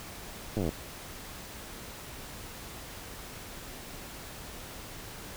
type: slowing click train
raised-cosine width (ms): 2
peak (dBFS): -18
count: 12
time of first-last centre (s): 0.57-0.691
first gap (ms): 9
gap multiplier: 1.04
effects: pink hiss -44 dBFS RMS until 5.36 s